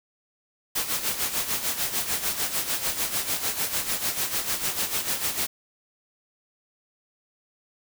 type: noise with tremolo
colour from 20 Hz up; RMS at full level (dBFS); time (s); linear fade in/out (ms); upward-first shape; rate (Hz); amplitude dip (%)
white; -25; 0.75-5.47; 10; sine; 6.7; 65
effects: none